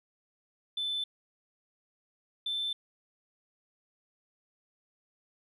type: tone pair in turn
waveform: sine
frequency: 3520 / 3540 Hz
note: A7 / A7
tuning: 0 / +10 cents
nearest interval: unison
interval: 10 cents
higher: second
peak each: -29 / -29 dBFS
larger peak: neither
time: 0.77-1.04 / 2.46-2.73 s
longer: neither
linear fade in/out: 5 ms
effects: tanh soft clip ceiling -27 dBFS